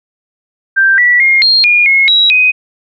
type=tone with pitch steps; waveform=sine; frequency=1574 / 1952 / 2134 / 4220 / 2430 / 2168 / 3871 / 2506 Hz; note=G6 / B6 / C7 / C8 / D#7 / C#7 / B7 / D#7; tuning=+7 / -21 / +34 / +14 / -42 / -39 / -35 / +12 cents; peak=-5 dBFS; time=0.76-2.52 s; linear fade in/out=20 ms; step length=220 ms; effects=none